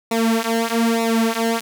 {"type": "tone with flanger", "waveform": "sawtooth", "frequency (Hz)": 228.3, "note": "A#3", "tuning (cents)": -36, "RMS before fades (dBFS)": -19, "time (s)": [0.11, 1.61], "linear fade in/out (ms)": 5, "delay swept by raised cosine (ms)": [0.63, 5.23], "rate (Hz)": 1.1, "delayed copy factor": -0.9, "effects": []}